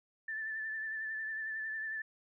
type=tone with vibrato; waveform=sine; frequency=1760 Hz; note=A6; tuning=in tune; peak=-36 dBFS; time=0.28-2.02 s; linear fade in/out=5 ms; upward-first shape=sine; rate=11 Hz; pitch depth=30 cents each way; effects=none

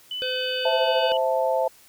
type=tone with pitch glide; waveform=sine; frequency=2997 to 2956 Hz; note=F#7 to F#7; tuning=+22 to -2 cents; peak=-28 dBFS; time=0.11-1.17 s; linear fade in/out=2 ms; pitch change=-24 cents; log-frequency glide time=0.35-1.01 s
type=harmonic tone; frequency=510 Hz; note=C5; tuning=44 cents flat; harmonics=1 / 3 / 5 / 7 / 9; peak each=-28 / -33 / -35 / -36 / -38 dBFS; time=0.22-1.12 s; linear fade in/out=0 ms
type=chord; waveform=sine; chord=A minor; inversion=first; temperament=equal; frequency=523.3 / 659.3 / 880 Hz; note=C5 / E5 / A5; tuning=0 / 0 / 0 cents; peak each=-23 / -24 / -26 dBFS; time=0.65-1.68 s; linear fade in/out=5 ms
effects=white hiss -53 dBFS RMS until 1.88 s

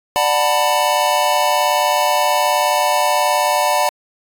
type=chord; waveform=square; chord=B minor seventh; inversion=first; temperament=just; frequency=592.7 / 740.8 / 889 / 987.8 Hz; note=D5 / F#5 / A5 / B5; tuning=+16 / +2 / +18 / 0 cents; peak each=-20 dBFS; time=0.16-3.89 s; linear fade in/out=0 ms; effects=AAC 64 kbps

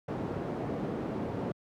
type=low-pass noise; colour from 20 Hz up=white; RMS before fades=-34 dBFS; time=0.08-1.52 s; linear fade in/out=5 ms; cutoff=430 Hz; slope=12 dB/octave; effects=high-pass 100 Hz 12 dB/octave

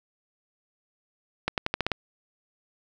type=accelerating click train; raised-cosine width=0.3 ms; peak=-9 dBFS; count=7; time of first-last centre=1.48-1.917 s; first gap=98 ms; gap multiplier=0.88; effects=none

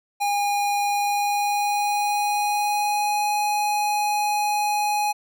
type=tone with pitch glide; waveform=square; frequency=815 to 833.1 Hz; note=G#5 to G#5; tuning=-33 to +5 cents; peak=-21 dBFS; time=0.2-5.13 s; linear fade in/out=20 ms; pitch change=+38 cents; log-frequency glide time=0.81-3.34 s; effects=none

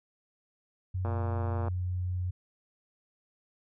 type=tone with pitch glide; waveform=sine; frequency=92.5 to 90.54 Hz; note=F#2 to F#2; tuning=0 to -37 cents; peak=-29 dBFS; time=0.94-2.31 s; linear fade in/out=10 ms; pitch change=-37 cents; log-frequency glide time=1.12-1.71 s
type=click train; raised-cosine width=1 ms; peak=-23 dBFS; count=75; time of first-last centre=1.05-1.682 s; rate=117 Hz
effects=none

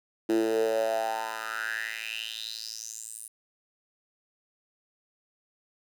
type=tone with high-pass filter sweep; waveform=10% pulse; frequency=111.5 Hz; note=A2; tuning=23 cents sharp; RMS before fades=-31 dBFS; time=0.29-3.28 s; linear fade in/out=5 ms; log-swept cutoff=310 to 10000 Hz; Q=6.2; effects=none

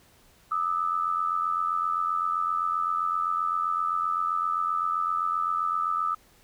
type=tone pair together; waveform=sine; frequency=1209 / 1296.7 Hz; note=D6 / E6; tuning=+50 / -29 cents; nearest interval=minor second; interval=121 cents; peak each=-27 / -27 dBFS; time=0.51-6.15 s; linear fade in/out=10 ms; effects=pink hiss -59 dBFS RMS until 6.43 s

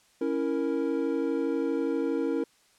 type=chord; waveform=triangle; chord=A# diminished; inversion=first; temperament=equal; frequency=277.2 / 329.6 / 466.2 Hz; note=C#4 / E4 / A#4; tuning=0 / 0 / 0 cents; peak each=-28 dBFS; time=0.21-2.44 s; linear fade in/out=5 ms; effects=white hiss -63 dBFS RMS until 2.78 s + low-pass 9000 Hz 12 dB/octave

